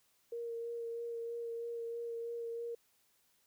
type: tone with vibrato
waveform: sine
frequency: 466.2 Hz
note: A#4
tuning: in tune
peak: -38 dBFS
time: 0.32-2.75 s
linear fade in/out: 5 ms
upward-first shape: sine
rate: 3.1 Hz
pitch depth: 15 cents each way
effects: white hiss -73 dBFS RMS until 3.46 s